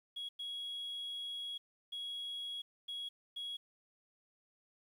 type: tone bursts at uneven times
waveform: sine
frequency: 3322 Hz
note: G#7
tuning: in tune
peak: -38 dBFS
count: 5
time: 0.16-0.29 / 0.39-1.58 / 1.92-2.62 / 2.88-3.09 / 3.36-3.57 s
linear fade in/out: 10 ms
effects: tanh soft clip ceiling -37 dBFS + 11-bit